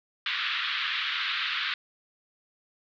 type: band-pass noise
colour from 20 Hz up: white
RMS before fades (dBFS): -30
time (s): 0.26-1.74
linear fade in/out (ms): 2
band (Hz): 1200 to 3900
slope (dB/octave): 48
effects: none